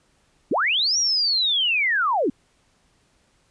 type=linear two-way sweep; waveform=sine; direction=up then down; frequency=182.3 to 5800 to 222.6 Hz; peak=-18 dBFS; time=0.51-2.3 s; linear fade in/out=5 ms; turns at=0.98 s; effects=pink hiss -63 dBFS RMS until 3.5 s + resampled to 22050 Hz